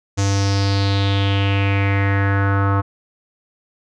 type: tone with low-pass filter sweep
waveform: square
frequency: 98.9 Hz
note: G2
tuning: 16 cents sharp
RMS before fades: -17 dBFS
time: 0.17-2.82 s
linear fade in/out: 20 ms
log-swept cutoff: 6600 to 1200 Hz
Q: 4.4
effects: none